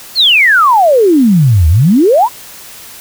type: exponential two-way sweep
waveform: sine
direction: down then up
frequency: 4492 to 74.5 to 1057 Hz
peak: -4 dBFS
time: 0.15-2.29 s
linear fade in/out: 50 ms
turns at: 1.68 s
effects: white hiss -32 dBFS RMS until 3 s